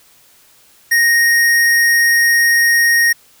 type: tone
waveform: square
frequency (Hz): 1864.7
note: A#6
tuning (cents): 0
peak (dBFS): -10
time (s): 0.91-3.13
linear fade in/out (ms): 10
effects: white hiss -49 dBFS RMS until 3.4 s